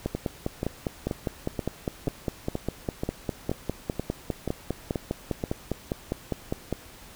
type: two click trains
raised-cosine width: 2 ms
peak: -14 / -13 dBFS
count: 12 / 34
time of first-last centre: 0.15-5.438 / 0.06-6.727 s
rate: 2.08 / 4.95 Hz
effects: pink hiss -48 dBFS RMS until 7.15 s